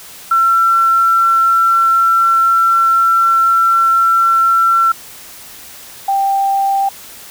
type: tone pair in turn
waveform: sine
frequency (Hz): 1351 / 786.6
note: E6 / G5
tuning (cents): +42 / +6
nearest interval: major sixth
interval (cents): 936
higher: first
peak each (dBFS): -8 / -11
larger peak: first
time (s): 0.31-4.92 / 6.08-6.89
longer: first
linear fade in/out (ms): 5
effects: white hiss -35 dBFS RMS until 7.3 s